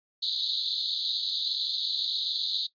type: band-pass noise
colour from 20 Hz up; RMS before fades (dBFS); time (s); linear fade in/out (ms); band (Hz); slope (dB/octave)
white; -30; 0.22-2.67; 10; 3600 to 4400; 96
effects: noise-tail reverb RT60 0.1 s tail -17 dB re dry + resampled to 11025 Hz